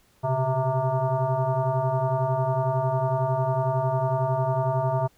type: tone with frequency modulation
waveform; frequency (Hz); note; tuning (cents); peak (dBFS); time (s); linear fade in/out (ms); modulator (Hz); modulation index
sine; 395.5; G4; +15; -21; 0.23-5.08; 20; 260; 2.2
effects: pink hiss -62 dBFS RMS until 5.17 s